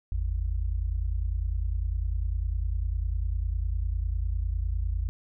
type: tone pair together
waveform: sine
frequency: 50.96 / 80.9 Hz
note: G#1 / E2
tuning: -32 / -32 cents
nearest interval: minor sixth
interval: 800 cents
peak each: -27 / -30 dBFS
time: 0.12-5.09 s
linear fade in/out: 0 ms
effects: none

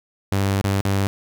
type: tone with dropouts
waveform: sawtooth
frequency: 98.3 Hz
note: G2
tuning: 5 cents sharp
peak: -14 dBFS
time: 0.32-1.07 s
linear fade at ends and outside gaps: 0 ms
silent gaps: 0.613-0.642 / 0.81-0.852 s
effects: none

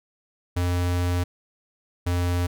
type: tone pair in turn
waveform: square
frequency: 88.6 / 88.23 Hz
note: F2 / F2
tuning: +25 / +18 cents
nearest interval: unison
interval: 7 cents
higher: first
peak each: -22 dBFS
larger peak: neither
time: 0.56-1.24 / 2.06-2.47 s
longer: first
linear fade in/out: 10 ms
effects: none

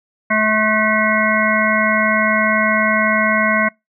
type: harmonic tone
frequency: 215.9 Hz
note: A3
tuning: 33 cents flat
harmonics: 1 / 3 / 5 / 7 / 9 / 10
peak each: -20 / -20 / -20 / -20 / -20 / -20 dBFS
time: 0.3-3.69 s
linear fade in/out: 10 ms
effects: noise-tail reverb RT60 0.2 s tail -26 dB re dry

